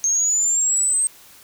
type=linear sweep; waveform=sine; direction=up; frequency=6380 to 8372 Hz; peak=-16 dBFS; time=0.04-1.07 s; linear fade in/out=0 ms; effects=white hiss -47 dBFS RMS until 1.43 s